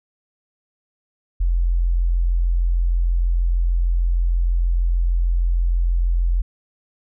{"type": "tone", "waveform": "sine", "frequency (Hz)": 43.21, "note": "F1", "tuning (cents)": -18, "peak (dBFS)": -15, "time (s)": [1.4, 6.42], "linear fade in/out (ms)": 10, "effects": []}